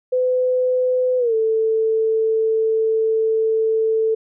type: tone with pitch glide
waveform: sine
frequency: 506 to 443.1 Hz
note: B4 to A4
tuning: +42 to +12 cents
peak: -15 dBFS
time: 0.12-4.15 s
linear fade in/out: 10 ms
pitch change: -230 cents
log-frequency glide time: 1.18-1.34 s
effects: none